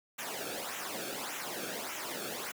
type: noise with flanger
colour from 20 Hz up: pink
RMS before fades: -39 dBFS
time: 0.18-2.52 s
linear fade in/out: 10 ms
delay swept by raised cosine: 0.21 to 1.03 ms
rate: 1.7 Hz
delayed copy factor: -0.7
effects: high-pass 200 Hz 12 dB/octave